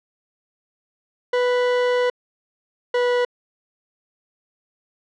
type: tone pair in turn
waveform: 40% pulse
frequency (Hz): 493.9 / 489.9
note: B4 / B4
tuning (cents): 0 / -14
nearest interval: unison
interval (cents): 14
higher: first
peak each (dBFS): -16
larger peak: neither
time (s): 1.33-2.1 / 2.94-3.25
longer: first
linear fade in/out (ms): 5
effects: low-pass 3000 Hz 12 dB/octave